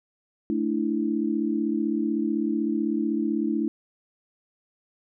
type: chord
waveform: sine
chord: A suspended fourth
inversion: none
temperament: equal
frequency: 220 / 293.7 / 329.6 Hz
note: A3 / D4 / E4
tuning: 0 / 0 / 0 cents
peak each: -27 dBFS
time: 0.5-3.68 s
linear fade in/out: 0 ms
effects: none